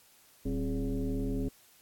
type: tone with frequency modulation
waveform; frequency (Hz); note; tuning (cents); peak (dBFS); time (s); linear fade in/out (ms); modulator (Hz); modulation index
sine; 113.4; A#2; -47; -29; 0.45-1.49; 10; 152; 1.8
effects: white hiss -61 dBFS RMS until 1.81 s + AAC 64 kbps